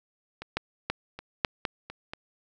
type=clicks; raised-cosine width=0.3 ms; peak=-22 / -11 / -11 / -23 / -6 / -11 / -23 / -20 dBFS; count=8; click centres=0.42 / 0.57 / 0.9 / 1.19 / 1.448 / 1.652 / 1.9 / 2.135 s; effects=none